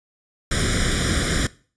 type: noise with comb filter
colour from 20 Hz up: pink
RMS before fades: -21 dBFS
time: 0.51-1.47 s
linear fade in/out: 5 ms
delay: 0.56 ms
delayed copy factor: +1
effects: noise-tail reverb RT60 0.4 s tail -20 dB re dry + resampled to 22050 Hz